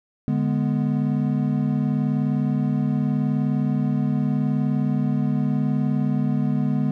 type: chord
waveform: triangle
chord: G# diminished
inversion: second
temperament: equal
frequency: 146.83 / 207.7 / 246.9 Hz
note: D3 / G#3 / B3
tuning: 0 / 0 / 0 cents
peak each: -21 / -22 / -22 dBFS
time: 0.28-6.91 s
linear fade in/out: 0 ms
effects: none